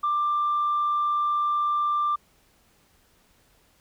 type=tone; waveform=sine; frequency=1184 Hz; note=D6; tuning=14 cents sharp; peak=-20 dBFS; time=0.03-2.16 s; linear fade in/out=10 ms; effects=tanh soft clip ceiling -18 dBFS + pink hiss -62 dBFS RMS until 3.8 s